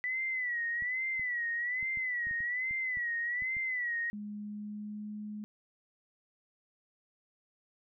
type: tone with vibrato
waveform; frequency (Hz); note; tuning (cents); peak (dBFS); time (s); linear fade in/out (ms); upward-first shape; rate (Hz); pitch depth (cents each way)
sine; 1972; B6; -3; -31; 0.04-4.1; 0; sine; 1.2; 100
type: clicks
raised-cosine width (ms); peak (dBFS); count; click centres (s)
5; -39; 11; 0.823 / 1.196 / 1.828 / 1.973 / 2.27 / 2.311 / 2.405 / 2.71 / 2.972 / 3.422 / 3.568
type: tone with pitch glide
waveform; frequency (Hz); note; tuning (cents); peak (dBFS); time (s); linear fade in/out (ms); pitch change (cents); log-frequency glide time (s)
sine; 208 to 210.5; G#3 to G#3; +3 to +24; -38; 4.13-5.44; 0; +21; 4.37-5.11
effects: none